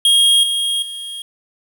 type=tone with level steps; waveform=square; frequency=3258 Hz; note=G#7; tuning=34 cents flat; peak=-10 / -17 / -27 dBFS; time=0.05-1.22 s; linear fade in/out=2 ms; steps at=0.43 / 0.82 s; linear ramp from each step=5 ms; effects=8-bit